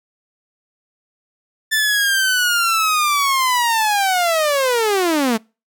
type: linear sweep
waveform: sawtooth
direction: down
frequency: 1769 to 212.4 Hz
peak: -11 dBFS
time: 1.71-5.38 s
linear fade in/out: 20 ms
effects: noise-tail reverb RT60 0.3 s tail -26 dB re dry